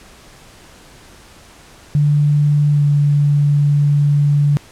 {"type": "tone with pitch glide", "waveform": "sine", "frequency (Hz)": [146.83, 144.89], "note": ["D3", "D3"], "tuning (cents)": [0, -23], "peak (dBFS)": -10, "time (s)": [1.95, 4.57], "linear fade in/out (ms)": 0, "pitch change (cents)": -23, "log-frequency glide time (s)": [2.72, 2.83], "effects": ["pink hiss -43 dBFS RMS until 4.71 s", "low-pass 10000 Hz 12 dB/octave"]}